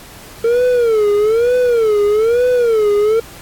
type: tone with vibrato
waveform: triangle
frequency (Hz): 452.9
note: A#4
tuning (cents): -50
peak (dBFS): -8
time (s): 0.44-3.2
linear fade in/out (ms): 5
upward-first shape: sine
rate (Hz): 1.1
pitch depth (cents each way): 170
effects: pink hiss -37 dBFS RMS until 3.41 s + AAC 64 kbps